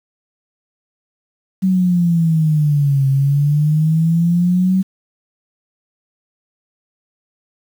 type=exponential two-way sweep; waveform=sine; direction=down then up; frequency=190.6 to 134.8 to 190.6 Hz; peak=-11 dBFS; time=1.62-4.83 s; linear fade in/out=20 ms; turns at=3.08 s; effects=7-bit